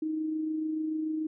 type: tone with amplitude modulation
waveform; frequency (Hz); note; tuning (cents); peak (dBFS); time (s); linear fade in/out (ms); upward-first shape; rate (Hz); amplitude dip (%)
sine; 313; D#4; +10; -27; 0.02-1.27; 5; sine; 26.9; 35
effects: none